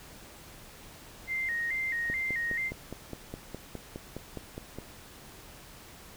sine tone with vibrato, 1975.5 Hz, B6, in tune, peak -29 dBFS, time 1.27-2.72 s, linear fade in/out 50 ms, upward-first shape square, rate 2.3 Hz, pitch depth 96 cents each way
click train, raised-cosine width 2 ms, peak -24 dBFS, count 14, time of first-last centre 2.1-4.786 s, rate 4.84 Hz
effects pink hiss -50 dBFS RMS until 6.16 s

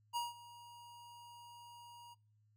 square tone with ADSR envelope, 951 Hz, A#5, 34 cents sharp, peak -35 dBFS, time 0.13-2.15 s, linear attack 33 ms, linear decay 170 ms, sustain -19 dB, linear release 22 ms, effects noise-tail reverb RT60 0.4 s tail -24 dB re dry + added 106 Hz sine -69 dBFS peak until 2.56 s

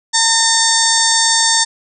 harmonic tone, 907 Hz, A#5, 48 cents flat, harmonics 1 / 2 / 4 / 5 / 6 / 7 / 8 / 9, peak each -19 / -19 / -19 / -19 / -19 / -19 / -19 / -19 dBFS, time 0.13-1.65 s, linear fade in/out 20 ms, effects none

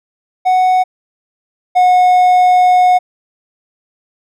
triangle tone pair in turn, 740 / 728.1 Hz, F#5 / F#5, 0 / -28 cents, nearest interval unison, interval 28 cents, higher first, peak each -6 / -4 dBFS, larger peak second, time 0.45-0.84 / 1.75-2.99 s, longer second, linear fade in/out 20 ms, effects none

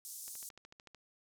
white band-pass noise, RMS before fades -47 dBFS, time 0.05-0.49 s, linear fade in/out 0 ms, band 5700 to 13000 Hz, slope 24 dB/octave
click train, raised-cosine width 0.2 ms, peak -36 dBFS, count 10, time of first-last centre 0.28-0.947 s, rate 13.5 Hz
effects none

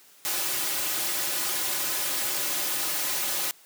white noise with comb filter, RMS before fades -28 dBFS, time 0.25-3.51 s, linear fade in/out 0 ms, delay 4.4 ms, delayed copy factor -0.95, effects white hiss -55 dBFS RMS until 3.65 s + high-pass 200 Hz 12 dB/octave

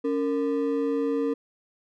triangle ring-modulated tone, 370 Hz, F#4, in tune, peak -18 dBFS, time 0.04-1.34 s, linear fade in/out 10 ms, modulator 89.9 Hz, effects none

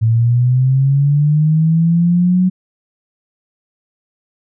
sine linear sweep, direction up, 110.9 to 185.7 Hz, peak -9 dBFS, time 0.01-2.5 s, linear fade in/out 20 ms, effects none

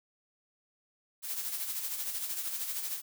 blue noise with tremolo, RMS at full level -34 dBFS, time 1.22-3.02 s, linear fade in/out 50 ms, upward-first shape sine, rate 13 Hz, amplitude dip 50%, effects none

